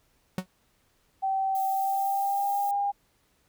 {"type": "tone with exponential decay", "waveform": "45% pulse", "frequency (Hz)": 185, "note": "F#3", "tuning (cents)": 0, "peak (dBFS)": -23, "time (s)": [0.38, 0.46], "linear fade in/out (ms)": 2, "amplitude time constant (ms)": 17}
{"type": "tone with pitch glide", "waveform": "sine", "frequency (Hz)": [772, 805.7], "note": ["G5", "G5"], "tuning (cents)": [-27, 47], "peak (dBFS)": -24, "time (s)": [1.22, 2.92], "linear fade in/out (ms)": 20, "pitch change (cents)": 74, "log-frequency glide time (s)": [1.67, 2.56]}
{"type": "noise", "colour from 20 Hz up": "violet", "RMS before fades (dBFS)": -42, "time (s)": [1.55, 2.71], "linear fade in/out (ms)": 0}
{"effects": ["pink hiss -68 dBFS RMS until 3.48 s"]}